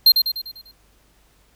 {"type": "tone with echo", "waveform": "square", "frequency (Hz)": 4186, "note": "C8", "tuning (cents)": 0, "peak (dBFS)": -8, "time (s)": [0.06, 0.12], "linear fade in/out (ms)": 5, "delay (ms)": 99, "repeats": 6, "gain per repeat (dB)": -6, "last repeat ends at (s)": 0.714, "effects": ["added 50 Hz sine -59 dBFS peak until 1.55 s", "pink hiss -59 dBFS RMS until 1.55 s"]}